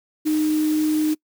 sine tone in noise, 307.9 Hz, D#4, 18 cents flat, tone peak -17 dBFS, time 0.25-1.15 s, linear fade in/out 20 ms, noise white, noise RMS -35 dBFS, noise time 0.25-1.15 s, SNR +15 dB, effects noise-tail reverb RT60 0.1 s tail -25 dB re dry

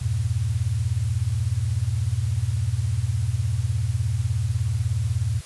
sine chord, E diminished, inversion none, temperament just, 82.41 / 98.89 / 118.67 Hz, E2 / G2 / Bb2, 0 / +16 / +31 cents, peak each -28 / -25 / -24 dBFS, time 0.01-5.41 s, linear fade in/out 10 ms, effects white hiss -43 dBFS RMS until 5.45 s + resampled to 24000 Hz

